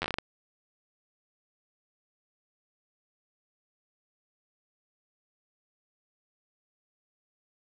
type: slowing click train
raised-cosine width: 0.3 ms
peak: -14 dBFS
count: 8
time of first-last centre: 0.02-0.185 s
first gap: 10 ms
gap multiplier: 1.28
effects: none